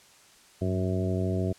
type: harmonic tone with a mistuned harmonic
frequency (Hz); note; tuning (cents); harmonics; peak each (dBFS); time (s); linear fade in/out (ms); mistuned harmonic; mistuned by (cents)
92.9; F#2; +7; 1 / 2 / 3 / 4 / 5 / 6 / 7; -28 / -31 / -35 / -33 / -39 / -41 / -36; 0.61-1.53; 10; 1; +65
effects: white hiss -56 dBFS RMS until 1.58 s + low-pass 9000 Hz 12 dB/octave